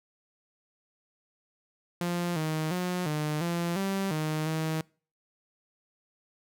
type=tone with pitch steps; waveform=sawtooth; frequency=174.4 / 156.7 / 180.2 / 151.6 / 171.3 / 194.6 / 155.1 / 158.7 Hz; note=F3 / D#3 / F#3 / D#3 / F3 / G3 / D#3 / D#3; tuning=-2 / +13 / -45 / -45 / -33 / -12 / -5 / +35 cents; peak=-24 dBFS; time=2.01-4.81 s; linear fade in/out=2 ms; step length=350 ms; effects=noise-tail reverb RT60 0.4 s tail -25 dB re dry